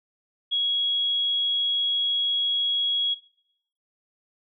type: tone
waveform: sine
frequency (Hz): 3322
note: G#7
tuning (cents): 0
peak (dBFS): -21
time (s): 0.51-3.15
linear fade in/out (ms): 20
effects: noise-tail reverb RT60 0.7 s tail -17 dB re dry